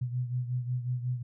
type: beating tone pair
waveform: sine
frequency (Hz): 123.47 / 128.97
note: B2 / C3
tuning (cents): 0 / -25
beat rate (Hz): 5.5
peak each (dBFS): -30 / -36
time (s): 0.01-1.23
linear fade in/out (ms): 10
effects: none